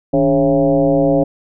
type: tone with frequency modulation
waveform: sine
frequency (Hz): 416.4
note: G#4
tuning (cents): +5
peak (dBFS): -10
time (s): 0.13-1.24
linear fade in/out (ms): 10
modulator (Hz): 129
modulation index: 1.9
effects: none